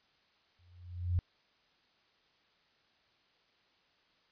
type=tone with exponential growth; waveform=sine; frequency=88.4 Hz; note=F2; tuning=22 cents sharp; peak=-25 dBFS; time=0.59-1.19 s; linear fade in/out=0 ms; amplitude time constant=130 ms; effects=white hiss -70 dBFS RMS until 4.31 s + resampled to 11025 Hz